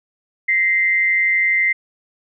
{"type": "tone pair together", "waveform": "sine", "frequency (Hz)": [1892, 2080], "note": ["A#6", "C7"], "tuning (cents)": [25, -11], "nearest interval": "major second", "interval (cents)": 164, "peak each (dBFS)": [-23, -14], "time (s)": [0.48, 1.73], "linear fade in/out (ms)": 10, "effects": []}